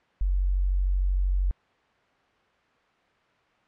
sine tone, 46.51 Hz, F#1, 10 cents sharp, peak -21 dBFS, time 0.21-1.51 s, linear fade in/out 0 ms, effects white hiss -63 dBFS RMS until 3.67 s + low-pass 2000 Hz 12 dB/octave

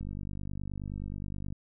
click train, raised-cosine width 5 ms, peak -26 dBFS, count 76, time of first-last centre 0.01-1.525 s, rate 49.5 Hz, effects none

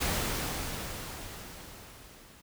pink noise with level ramp, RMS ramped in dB -29 to -55 dBFS, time 0-2.42 s, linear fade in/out 20 ms, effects none

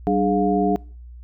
sine tone cluster, 192.9 / 296.9 / 416.6 / 709 Hz, G3 / D4 / G#4 / F5, -28 / +19 / +5 / +26 cents, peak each -22 dBFS, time 0.07-0.76 s, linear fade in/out 0 ms, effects noise-tail reverb RT60 0.5 s tail -26 dB re dry + added 60 Hz sine -37 dBFS peak until 1.23 s

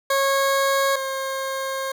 20% pulse tone pair in turn, 547 / 535.4 Hz, C#5 / C5, -23 / +40 cents, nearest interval unison, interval 37 cents, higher first, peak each -13 / -20 dBFS, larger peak first, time 0.1-0.96 / 0.96-1.92 s, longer second, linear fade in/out 5 ms, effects none

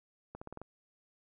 accelerating click train, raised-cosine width 1 ms, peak -30 dBFS, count 6, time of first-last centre 0.35-0.616 s, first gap 65 ms, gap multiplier 0.9, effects none

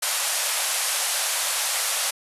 white band-pass noise, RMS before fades -25 dBFS, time 0.02-2.11 s, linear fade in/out 10 ms, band 530 to 12000 Hz, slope 48 dB/octave, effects resampled to 32000 Hz

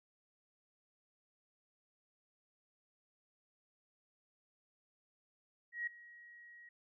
sine tone with ADSR envelope, 1899 Hz, A#6, 32 cents sharp, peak -34 dBFS, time 5.72-6.69 s, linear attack 150 ms, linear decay 6 ms, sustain -20 dB, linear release 4 ms, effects none

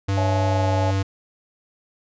square tone with pitch glide, 98 to 97.1 Hz, G2 to G2, 0 to -16 cents, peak -20 dBFS, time 0.08-1.03 s, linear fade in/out 10 ms, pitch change -16 cents, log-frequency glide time 0.46-0.7 s
sine chord, C# minor, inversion none, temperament equal with one note detuned, 554.4 / 659.3 / 852 Hz, C#5 / E5 / G#5, 0 / 0 / +44 cents, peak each -27 / -28 / -26 dBFS, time 0.17-0.91 s, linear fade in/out 5 ms
effects resampled to 16000 Hz

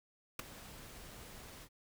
pink noise with ADSR envelope, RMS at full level -36 dBFS, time 0.39-1.69 s, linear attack 4 ms, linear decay 10 ms, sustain -16 dB, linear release 65 ms, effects none

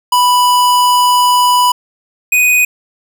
square tone pair in turn, 988 / 2490 Hz, B5 / D#7, 0 / +1 cents, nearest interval octave + major third, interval 1601 cents, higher second, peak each -8 dBFS, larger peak neither, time 0.12-1.72 / 2.32-2.65 s, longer first, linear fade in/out 5 ms, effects none

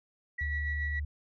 sine tone with tremolo, 1939 Hz, B6, 32 cents flat, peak -31 dBFS, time 0.38-1 s, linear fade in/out 10 ms, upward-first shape sine, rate 7.1 Hz, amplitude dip 35%
sine tone, 73.5 Hz, D2, 2 cents sharp, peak -31 dBFS, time 0.41-1.05 s, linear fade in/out 5 ms
effects tanh soft clip ceiling -22 dBFS

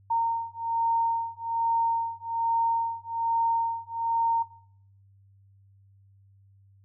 sine beating tone pair, 919 / 920.2 Hz, A#5 / A#5, -25 / -23 cents, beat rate 1.2 Hz, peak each -28 dBFS, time 0.1-4.43 s, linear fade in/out 10 ms, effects noise-tail reverb RT60 0.6 s tail -17 dB re dry + added 98 Hz sine -55 dBFS peak until 6.84 s

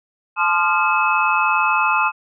sine tone cluster, 863 / 1040 / 1213 / 1391 / 2579 Hz, A5 / C6 / D#6 / F6 / E7, -34 / -11 / -44 / -7 / -39 cents, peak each -21 dBFS, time 0.36-2.12 s, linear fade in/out 50 ms, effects none

